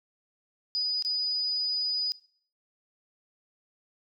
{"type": "tone with dropouts", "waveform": "sine", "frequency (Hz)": 4956, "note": "D#8", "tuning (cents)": -8, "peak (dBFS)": -26, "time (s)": [0.75, 2.12], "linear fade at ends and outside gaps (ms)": 0, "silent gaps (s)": [1.024, 1.049], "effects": ["noise-tail reverb RT60 0.5 s tail -19 dB re dry"]}